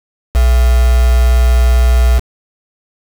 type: tone with quantisation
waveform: sine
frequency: 61.1 Hz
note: B1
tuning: 18 cents flat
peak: -6 dBFS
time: 0.34-2.2 s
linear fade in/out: 20 ms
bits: 3
effects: none